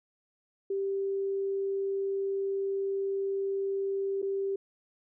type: tone with dropouts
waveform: sine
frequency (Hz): 392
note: G4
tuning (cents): 0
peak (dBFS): -28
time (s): 0.7-4.56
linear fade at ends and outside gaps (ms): 5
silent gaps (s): 4.219-4.226
effects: none